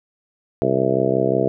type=harmonic tone; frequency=65.6 Hz; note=C2; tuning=5 cents sharp; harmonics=2 / 3 / 4 / 5 / 6 / 7 / 8 / 9 / 10; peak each=-26 / -26 / -28 / -24 / -22 / -22 / -28 / -28 / -23 dBFS; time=0.62-1.48 s; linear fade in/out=0 ms; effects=none